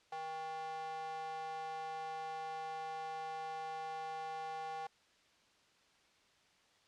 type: tone with high-pass filter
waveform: square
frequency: 158.7 Hz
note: D#3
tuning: 35 cents sharp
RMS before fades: -43 dBFS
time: 0.12-4.87 s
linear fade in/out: 5 ms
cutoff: 710 Hz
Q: 8.2
effects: white hiss -69 dBFS RMS until 6.87 s + low-pass 5000 Hz 12 dB/octave